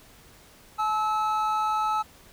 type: tone pair together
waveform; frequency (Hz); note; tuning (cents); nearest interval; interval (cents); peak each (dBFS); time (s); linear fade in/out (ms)
triangle; 858.7 / 1300; A5 / E6; -42 / -24; perfect fifth; 718; -24; 0.78-2.03; 20
effects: pink hiss -53 dBFS RMS until 2.32 s